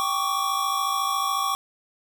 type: tone cluster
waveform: square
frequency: 787 / 1113 / 1167 Hz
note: G5 / C#6 / D6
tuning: +7 / +7 / -11 cents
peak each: -32 / -25 / -30 dBFS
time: 0-1.55 s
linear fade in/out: 0 ms
effects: none